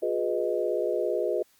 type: chord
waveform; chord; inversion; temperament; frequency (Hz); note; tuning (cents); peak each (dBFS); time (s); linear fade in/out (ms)
sine; F half-diminished seventh; none; equal with one note detuned; 358 / 415.3 / 493.9 / 622.3; F4 / Ab4 / Cb5 / Eb5; +43 / 0 / 0 / 0; -30; 0.02-1.43; 10
effects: white hiss -63 dBFS RMS until 1.59 s + Opus 32 kbps